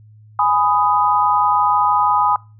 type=chord; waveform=sine; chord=G# minor; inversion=none; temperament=just; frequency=830.6 / 996.7 / 1245.9 Hz; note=G#5 / B5 / D#6; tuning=0 / +16 / +2 cents; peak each=-17 dBFS; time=0.39-2.36 s; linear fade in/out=2 ms; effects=noise-tail reverb RT60 0.3 s tail -23 dB re dry + added 107 Hz sine -42 dBFS peak until 2.59 s